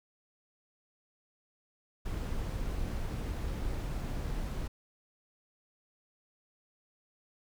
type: noise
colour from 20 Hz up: brown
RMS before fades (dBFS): -35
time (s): 2.05-4.68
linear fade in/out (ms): 10
effects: none